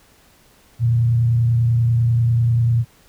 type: tone with frequency modulation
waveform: sine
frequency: 117.2 Hz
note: A#2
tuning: 10 cents sharp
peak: -13 dBFS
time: 0.79-2.85 s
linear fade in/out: 50 ms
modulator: 30.2 Hz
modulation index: 0.32
effects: pink hiss -53 dBFS RMS until 3.08 s